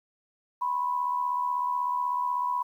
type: tone pair together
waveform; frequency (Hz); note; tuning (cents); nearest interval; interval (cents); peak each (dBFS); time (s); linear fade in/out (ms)
sine; 987 / 1063.2; B5 / C6; -1 / +27; minor second; 128; -26 / -33; 0.61-2.63; 10
effects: 10-bit